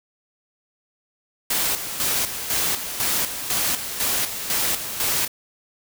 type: noise with tremolo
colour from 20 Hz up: white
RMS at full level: -22 dBFS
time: 1.5-5.28 s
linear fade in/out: 5 ms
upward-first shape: square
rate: 2 Hz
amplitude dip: 60%
effects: none